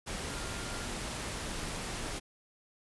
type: tone in noise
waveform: sine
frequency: 1400 Hz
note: F6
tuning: 4 cents sharp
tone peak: -48 dBFS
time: 0.29-0.87 s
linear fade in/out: 20 ms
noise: pink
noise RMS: -38 dBFS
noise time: 0.06-2.2 s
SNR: -13 dB
effects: resampled to 24000 Hz